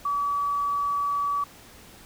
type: tone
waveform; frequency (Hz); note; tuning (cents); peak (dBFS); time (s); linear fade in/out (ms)
sine; 1144; D6; -46; -23; 0.05-1.44; 5
effects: pink hiss -49 dBFS RMS until 2.05 s